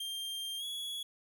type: tone with pitch glide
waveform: 45% pulse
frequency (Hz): 3185 to 3365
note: G7 to G#7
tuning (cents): +27 to +22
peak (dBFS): -37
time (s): 0-1.03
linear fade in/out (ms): 5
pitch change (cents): +95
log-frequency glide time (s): 0.58-0.64
effects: none

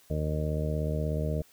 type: harmonic tone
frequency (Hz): 76.6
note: D#2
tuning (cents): -27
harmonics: 1 / 2 / 3 / 4 / 5 / 6 / 7 / 8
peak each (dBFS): -31 / -31 / -39 / -41 / -45 / -37 / -43 / -37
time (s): 0.1-1.42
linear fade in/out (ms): 5
effects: white hiss -60 dBFS RMS until 1.52 s

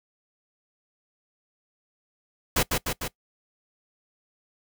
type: noise with echo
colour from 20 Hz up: pink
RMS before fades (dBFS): -22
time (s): 2.56-2.63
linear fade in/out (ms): 5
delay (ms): 150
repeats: 3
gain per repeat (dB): -3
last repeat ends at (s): 3.08
effects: noise-tail reverb RT60 0.1 s tail -20 dB re dry

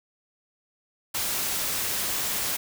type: noise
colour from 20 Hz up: white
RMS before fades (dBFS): -28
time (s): 1.14-2.57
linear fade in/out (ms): 10
effects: none

